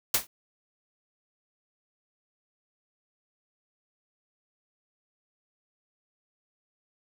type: noise with exponential decay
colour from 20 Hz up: white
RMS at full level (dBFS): -18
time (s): 0.14-0.27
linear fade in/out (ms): 5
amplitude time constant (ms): 28
effects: none